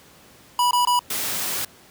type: tone bursts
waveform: square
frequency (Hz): 979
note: B5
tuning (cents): -15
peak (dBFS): -17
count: 3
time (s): 0.59-0.992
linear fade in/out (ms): 2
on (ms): 120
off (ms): 21
type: noise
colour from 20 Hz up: white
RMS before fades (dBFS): -26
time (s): 1.1-1.65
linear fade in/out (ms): 5
effects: pink hiss -50 dBFS RMS until 1.9 s + high-pass 80 Hz 12 dB/octave